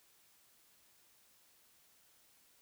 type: silence
effects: white hiss -68 dBFS RMS until 2.61 s